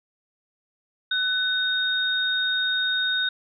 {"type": "tone pair together", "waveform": "sine", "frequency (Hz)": [1500, 3715], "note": ["F#6", "A#7"], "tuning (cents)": [23, -7], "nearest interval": "octave + major third", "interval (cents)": 1570, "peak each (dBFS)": -24, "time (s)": [1.11, 3.29], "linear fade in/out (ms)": 5, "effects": []}